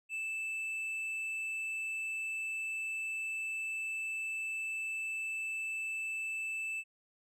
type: tone with tanh clipping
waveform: triangle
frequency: 2637 Hz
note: E7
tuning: in tune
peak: -36 dBFS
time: 0.09-6.84 s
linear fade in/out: 50 ms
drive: 9 dB
effects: none